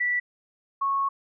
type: tone pair in turn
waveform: sine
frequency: 1961 / 1100.6 Hz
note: B6 / C#6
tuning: -13 / -13 cents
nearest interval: minor seventh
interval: 1000 cents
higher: first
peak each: -22 dBFS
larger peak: neither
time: 0-0.2 / 0.81-1.09 s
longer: second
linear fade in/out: 10 ms
effects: none